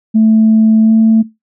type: tone with pitch glide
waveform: sine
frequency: 220 to 222.4 Hz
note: A3 to A3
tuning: 0 to +19 cents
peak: -4 dBFS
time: 0.14-1.23 s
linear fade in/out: 20 ms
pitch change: +19 cents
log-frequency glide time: 0.82-0.92 s
effects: noise-tail reverb RT60 0.2 s tail -18 dB re dry + tanh soft clip ceiling -1 dBFS